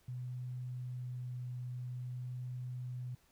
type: tone with vibrato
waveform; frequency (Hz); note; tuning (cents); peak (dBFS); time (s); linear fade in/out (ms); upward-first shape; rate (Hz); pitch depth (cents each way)
sine; 124.8; B2; +19; -39; 0.08-3.15; 5; triangle; 0.5; 9
effects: pink hiss -70 dBFS RMS until 3.31 s